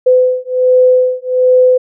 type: beating tone pair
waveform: sine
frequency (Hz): 506 / 507.3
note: B4 / B4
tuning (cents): +42 / +46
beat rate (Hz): 1.3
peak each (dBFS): -10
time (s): 0.06-1.78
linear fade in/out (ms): 10
effects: none